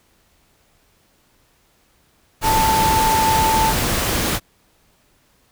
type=tone in noise; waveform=sine; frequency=884 Hz; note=A5; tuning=8 cents sharp; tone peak=-15 dBFS; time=2.42-3.74 s; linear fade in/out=50 ms; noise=pink; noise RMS=-20 dBFS; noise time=2.41-4.4 s; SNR=+2 dB; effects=pink hiss -59 dBFS RMS until 5.51 s